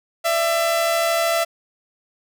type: tone pair together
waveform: sawtooth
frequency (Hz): 596 / 669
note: D5 / E5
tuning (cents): +25 / +25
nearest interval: major second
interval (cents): 200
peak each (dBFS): -24 / -14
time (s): 0.24-1.45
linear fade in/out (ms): 20
effects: none